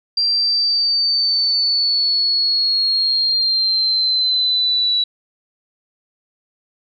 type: linear sweep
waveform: sine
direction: down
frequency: 4734 to 3921 Hz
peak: -14 dBFS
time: 0.17-5.04 s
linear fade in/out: 5 ms
effects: none